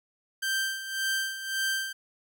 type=tone with tremolo; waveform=sawtooth; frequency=1568 Hz; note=G6; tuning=in tune; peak=-22 dBFS; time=0.42-1.93 s; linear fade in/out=10 ms; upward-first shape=sine; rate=1.8 Hz; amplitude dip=70%; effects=none